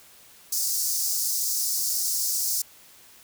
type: high-pass noise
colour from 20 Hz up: pink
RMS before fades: -26 dBFS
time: 0.52-2.62 s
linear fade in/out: 5 ms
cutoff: 4900 Hz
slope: 48 dB/octave
effects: white hiss -52 dBFS RMS until 3.23 s